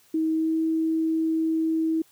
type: tone with pitch glide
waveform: sine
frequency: 318.4 to 321.7 Hz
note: D#4 to E4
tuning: +40 to -42 cents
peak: -21 dBFS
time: 0.14-2.02 s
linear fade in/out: 5 ms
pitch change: +18 cents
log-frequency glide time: 0.33-0.55 s
effects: white hiss -59 dBFS RMS until 2.11 s